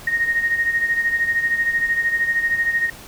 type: beating tone pair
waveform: sine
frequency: 1859 / 1872 Hz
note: A#6 / A#6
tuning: -5 / +7 cents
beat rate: 13 Hz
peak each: -18 / -24 dBFS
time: 0.07-2.9 s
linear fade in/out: 5 ms
effects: pink hiss -40 dBFS RMS until 3.07 s